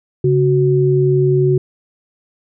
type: tone pair together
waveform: sine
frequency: 138.59 / 370 Hz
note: C#3 / F#4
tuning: 0 / 0 cents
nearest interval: octave + perfect fourth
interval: 1700 cents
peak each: -13 dBFS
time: 0.24-1.58 s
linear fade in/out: 5 ms
effects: none